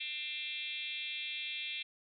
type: tone with frequency modulation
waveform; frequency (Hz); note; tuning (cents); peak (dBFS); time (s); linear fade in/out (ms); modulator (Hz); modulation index
sine; 2960; F#7; 0; -37; 0-1.83; 10; 289; 2.6
effects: none